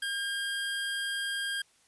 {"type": "tone", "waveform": "25% pulse", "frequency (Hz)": 1610, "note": "G6", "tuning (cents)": 46, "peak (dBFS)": -27, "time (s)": [0.02, 1.62], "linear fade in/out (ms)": 5, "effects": ["white hiss -65 dBFS RMS until 1.87 s", "resampled to 24000 Hz"]}